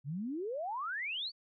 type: exponential sweep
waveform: sine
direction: up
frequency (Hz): 129.8 to 4662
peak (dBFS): -35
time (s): 0.04-1.32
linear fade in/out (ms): 50
effects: none